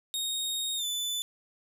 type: tone with pitch glide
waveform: sawtooth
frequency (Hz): 3729 to 3499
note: A#7 to A7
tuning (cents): 0 to -10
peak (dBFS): -27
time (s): 0.14-1.22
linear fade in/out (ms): 0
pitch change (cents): -110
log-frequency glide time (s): 0.76-0.85
effects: none